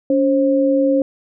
sine tone pair together, 282.5 / 533 Hz, C#4 / C5, +33 / +32 cents, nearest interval major seventh, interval 1099 cents, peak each -15 dBFS, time 0.1-1.02 s, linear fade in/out 2 ms, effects none

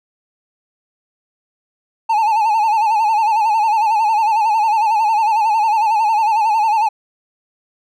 triangle tone with vibrato, 869 Hz, A5, 22 cents flat, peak -10 dBFS, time 2.09-6.89 s, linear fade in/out 10 ms, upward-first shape sine, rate 11 Hz, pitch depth 86 cents each way, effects none

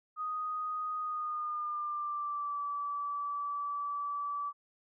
sine tone with pitch glide, 1244.5 to 1154.5 Hz, D#6 to D6, 0 to -30 cents, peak -33 dBFS, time 0.16-4.53 s, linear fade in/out 50 ms, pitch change -130 cents, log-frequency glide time 0.99-2.6 s, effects none

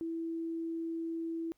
sine tone, 329.6 Hz, E4, in tune, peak -34 dBFS, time 0.01-1.52 s, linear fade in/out 0 ms, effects pink hiss -75 dBFS RMS until 1.57 s

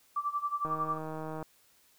sine tone with tremolo, 1167 Hz, D6, 11 cents flat, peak -27 dBFS, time 0.16-0.98 s, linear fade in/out 5 ms, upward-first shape sine, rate 11 Hz, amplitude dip 85%
click train, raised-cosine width 1 ms, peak -26 dBFS, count 123, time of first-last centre 0.65-1.427 s, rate 157 Hz
effects white hiss -65 dBFS RMS until 1.98 s

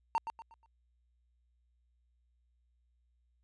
triangle tone with echo, 912 Hz, A#5, 38 cents flat, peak -25 dBFS, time 0.15-0.18 s, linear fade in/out 0 ms, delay 120 ms, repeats 4, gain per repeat -9 dB, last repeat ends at 0.66 s, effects added 60 Hz sine -70 dBFS peak until 3.43 s + resampled to 22050 Hz

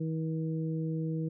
harmonic tone, 160 Hz, D#3, 49 cents sharp, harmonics 1 / 2 / 3, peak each -31 / -37 / -41 dBFS, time 0-1.29 s, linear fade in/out 10 ms, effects none

